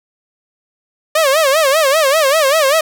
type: tone with vibrato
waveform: sawtooth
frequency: 587.3 Hz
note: D5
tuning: in tune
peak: -6 dBFS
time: 1.15-2.81 s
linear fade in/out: 5 ms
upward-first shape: sine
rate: 5.1 Hz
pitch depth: 180 cents each way
effects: none